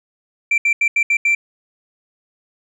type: tone bursts at uneven times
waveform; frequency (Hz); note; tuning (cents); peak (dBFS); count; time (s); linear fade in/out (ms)
sine; 2349; D7; 0; -10; 6; 0.51-0.58 / 0.65-0.73 / 0.81-0.88 / 0.96-1.03 / 1.1-1.17 / 1.25-1.35; 5
effects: tanh soft clip ceiling -11 dBFS